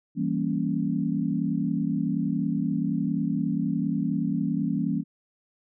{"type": "chord", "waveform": "sine", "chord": "E diminished seventh", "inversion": "none", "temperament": "equal with one note detuned", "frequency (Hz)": [165.29, 196, 233.1, 277.2], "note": ["E3", "G3", "Bb3", "Db4"], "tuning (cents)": [5, 0, 0, 0], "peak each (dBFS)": -29, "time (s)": [0.15, 5.04], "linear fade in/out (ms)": 50, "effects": []}